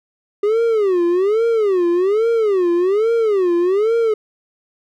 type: tone with vibrato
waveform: triangle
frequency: 399.6 Hz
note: G4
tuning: 33 cents sharp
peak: -11 dBFS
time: 0.43-4.14 s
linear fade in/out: 5 ms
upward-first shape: sine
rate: 1.2 Hz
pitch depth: 260 cents each way
effects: none